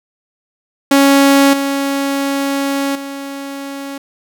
sawtooth tone with level steps, 277.2 Hz, C#4, in tune, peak -3 / -11 / -20 dBFS, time 0.91-3.98 s, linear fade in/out 5 ms, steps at 1.53 / 2.95 s, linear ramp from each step 5 ms, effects none

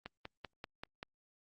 click train, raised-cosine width 0.3 ms, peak -27 dBFS, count 6, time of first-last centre 0.06-1.029 s, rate 5.16 Hz, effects Opus 32 kbps

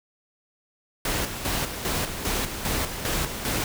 pink noise with tremolo, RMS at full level -26 dBFS, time 1.05-3.64 s, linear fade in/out 2 ms, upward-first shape square, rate 2.5 Hz, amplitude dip 55%, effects none

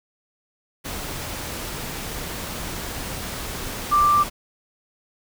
sine tone in noise, 1179 Hz, D6, 6 cents sharp, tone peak -14 dBFS, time 3.91-4.24 s, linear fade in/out 20 ms, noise pink, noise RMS -31 dBFS, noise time 0.84-4.3 s, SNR +14 dB, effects none

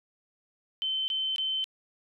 sine tone bursts, 3078 Hz, G7, 32 cents flat, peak -27 dBFS, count 3, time 0.82-1.642 s, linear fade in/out 0 ms, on 260 ms, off 21 ms, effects none

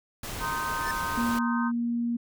pink noise, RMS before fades -36 dBFS, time 0.23-1.39 s, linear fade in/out 5 ms
sine chord, C minor seventh, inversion third, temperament equal with one note detuned, 932.3 / 1046.5 / 1244.5 / 1542.8 Hz, Bb5 / C6 / Eb6 / G6, 0 / 0 / 0 / -28 cents, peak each -34 dBFS, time 0.39-1.72 s, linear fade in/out 50 ms
square tone with exponential growth, 1760 Hz, A6, in tune, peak -29 dBFS, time 0.72-0.91 s, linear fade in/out 1 ms, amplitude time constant 41 ms
sine tone, 236.2 Hz, A#3, 23 cents sharp, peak -25 dBFS, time 1.17-2.17 s, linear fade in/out 10 ms
effects none

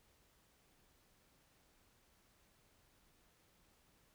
silence, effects pink hiss -72 dBFS RMS until 4.14 s

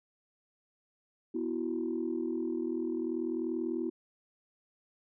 sine chord, B suspended fourth, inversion none, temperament equal, 246.9 / 329.6 / 370 Hz, B3 / E4 / F#4, 0 / 0 / 0 cents, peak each -36 / -33 / -36 dBFS, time 1.34-3.9 s, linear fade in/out 10 ms, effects tanh soft clip ceiling -23 dBFS

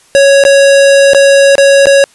square tone with dropouts, 554.4 Hz, C#5, in tune, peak -3 dBFS, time 0.15-2.04 s, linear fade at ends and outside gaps 0 ms, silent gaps 0.438-0.451 / 1.134-1.147 / 1.554-1.581 / 1.857-1.869 s, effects white hiss -45 dBFS RMS until 2.14 s + resampled to 24000 Hz

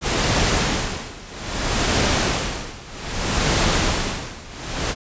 pink noise with tremolo, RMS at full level -18 dBFS, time 0.01-4.95 s, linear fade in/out 50 ms, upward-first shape sine, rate 0.62 Hz, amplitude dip 90%, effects resampled to 16000 Hz

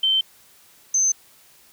sine tone pair in turn, 3102 / 6204 Hz, G7 / G8, -19 / -19 cents, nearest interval octave, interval 1200 cents, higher second, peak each -16 / -16 dBFS, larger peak neither, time 0.03-0.21 / 0.94-1.12 s, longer neither, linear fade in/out 5 ms, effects white hiss -53 dBFS RMS until 1.72 s

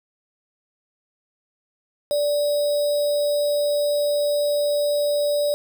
sine tone with sample-and-hold, 584 Hz, D5, 10 cents flat, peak -18 dBFS, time 2.11-5.54 s, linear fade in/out 0 ms, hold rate 4410 Hz, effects none

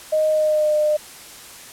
sine tone with pitch glide, 621 to 605.1 Hz, D#5 to D#5, -3 to -48 cents, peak -15 dBFS, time 0.12-0.97 s, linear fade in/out 10 ms, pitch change -45 cents, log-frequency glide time 0.3-0.74 s, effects white hiss -40 dBFS RMS until 1.72 s + low-pass 12000 Hz 12 dB/octave

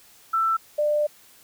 sine tone pair in turn, 1331 / 596 Hz, E6 / D5, +16 / +25 cents, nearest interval octave + major second, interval 1391 cents, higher first, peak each -19 dBFS, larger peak neither, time 0.33-0.57 / 0.78-1.07 s, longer second, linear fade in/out 10 ms, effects white hiss -53 dBFS RMS until 1.43 s

